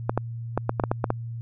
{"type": "clicks", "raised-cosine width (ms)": 1, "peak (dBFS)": -8, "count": 9, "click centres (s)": [0.095, 0.176, 0.576, 0.694, 0.798, 0.838, 0.915, 1.042, 1.104], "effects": ["added 116 Hz sine -31 dBFS peak until 1.41 s"]}